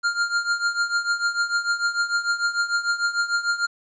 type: tone with tremolo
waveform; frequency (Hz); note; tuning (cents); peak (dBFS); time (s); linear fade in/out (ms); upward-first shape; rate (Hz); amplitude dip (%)
square; 1401; F6; +5; -18; 0.03-3.67; 20; triangle; 6.7; 85
effects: resampled to 16000 Hz + 10-bit